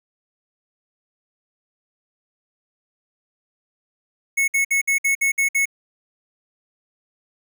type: tone bursts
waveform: square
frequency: 2197 Hz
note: C#7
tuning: 16 cents flat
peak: -17 dBFS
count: 8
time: 4.37-5.656 s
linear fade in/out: 10 ms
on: 110 ms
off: 58 ms
effects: none